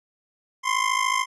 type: ring-modulated tone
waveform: 25% pulse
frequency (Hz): 1046.5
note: C6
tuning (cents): 0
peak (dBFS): -14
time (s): 0.63-1.26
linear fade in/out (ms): 50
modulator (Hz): 26.9
effects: resampled to 22050 Hz